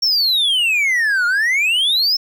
triangle exponential two-way sweep, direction down then up, 5570 to 1396.9 to 5350 Hz, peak -12 dBFS, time 0.02-2.17 s, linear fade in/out 10 ms, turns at 1.26 s, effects none

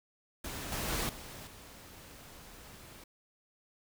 pink noise with level steps, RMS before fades -41 / -36 / -34 / -47 / -52 dBFS, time 0.44-3.04 s, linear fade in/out 5 ms, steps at 0.72 / 0.88 / 1.09 / 1.47 s, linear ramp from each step 2 ms, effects none

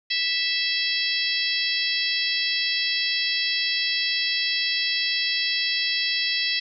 harmonic tone with a mistuned harmonic, 658 Hz, E5, 3 cents flat, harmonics 3 / 4 / 5 / 6 / 7 / 8, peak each -29 / -29 / -29 / -29 / -29 / -29 dBFS, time 0.1-6.6 s, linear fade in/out 10 ms, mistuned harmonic 6, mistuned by +22 cents, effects none

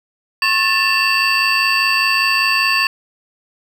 triangle tone cluster, 1086 / 1762 / 2633 / 2738 / 4592 Hz, C#6 / A6 / E7 / F7 / D8, -36 / +2 / -3 / -35 / -40 cents, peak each -18 dBFS, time 0.42-2.87 s, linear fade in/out 2 ms, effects none

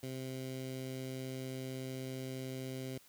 15% pulse tone with notch filter, 130.81 Hz, C3, in tune, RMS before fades -42 dBFS, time 0.03-2.98 s, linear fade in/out 2 ms, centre 1200 Hz, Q 0.99, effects white hiss -63 dBFS RMS until 3.08 s

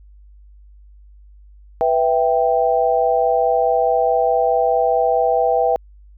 sine chord, E minor, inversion second, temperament equal, 493.9 / 659.3 / 784 Hz, B4 / E5 / G5, 0 / 0 / 0 cents, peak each -18 dBFS, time 1.81-5.76 s, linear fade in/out 0 ms, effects added 50 Hz sine -42 dBFS peak until 6.17 s

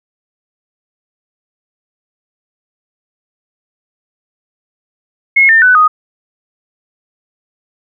sine tone with pitch steps, 2168 / 1802.1 / 1498 / 1245.2 Hz, C#7 / A6 / F#6 / D#6, -39 / +41 / +21 / +1 cents, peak -4 dBFS, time 5.36-5.88 s, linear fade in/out 10 ms, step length 130 ms, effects none

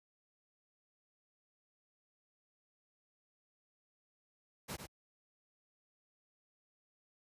pink noise with echo, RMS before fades -42 dBFS, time 4.68-4.77 s, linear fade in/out 20 ms, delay 100 ms, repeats 1, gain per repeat -6 dB, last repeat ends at 4.87 s, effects high-pass 60 Hz 12 dB/octave + resampled to 32000 Hz

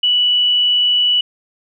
sine tone, 2954 Hz, F#7, 3 cents flat, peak -11 dBFS, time 0.03-1.21 s, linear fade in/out 5 ms, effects none

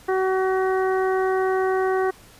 harmonic tone, 377.4 Hz, F#4, 34 cents sharp, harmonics 1 / 2 / 3 / 4 / 5, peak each -20 / -26 / -30 / -32 / -34 dBFS, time 0.08-2.11 s, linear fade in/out 10 ms, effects pink hiss -49 dBFS RMS until 2.39 s + resampled to 32000 Hz

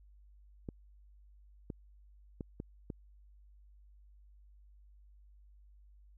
clicks, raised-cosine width 3 ms, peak -27 dBFS, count 5, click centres 0.688 / 1.702 / 2.408 / 2.601 / 2.902 s, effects added 50 Hz sine -57 dBFS peak until 6.17 s

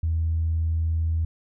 sine tone, 81.3 Hz, E2, 23 cents flat, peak -20 dBFS, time 0.03-1.25 s, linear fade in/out 5 ms, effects tanh soft clip ceiling -16 dBFS

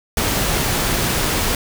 pink noise, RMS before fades -19 dBFS, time 0.17-1.55 s, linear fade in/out 2 ms, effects none

